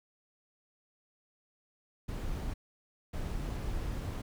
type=noise bursts at uneven times; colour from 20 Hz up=brown; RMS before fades=-36 dBFS; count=2; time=2.08-2.54 / 3.13-4.22 s; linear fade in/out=10 ms; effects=none